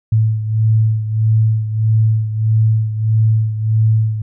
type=beating tone pair; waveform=sine; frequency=109.7 / 111.3 Hz; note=A2 / A2; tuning=-5 / +20 cents; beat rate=1.6 Hz; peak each=-12 / -18 dBFS; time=0.12-4.22 s; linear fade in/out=5 ms; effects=none